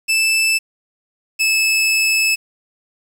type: tone pair in turn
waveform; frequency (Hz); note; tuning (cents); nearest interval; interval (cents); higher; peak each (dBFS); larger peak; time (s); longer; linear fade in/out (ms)
sawtooth; 2637 / 2608; E7 / E7; 0 / -19; unison; 19; first; -10; neither; 0.08-0.59 / 1.39-2.36; second; 20
effects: low-pass 12000 Hz 12 dB/octave + 7-bit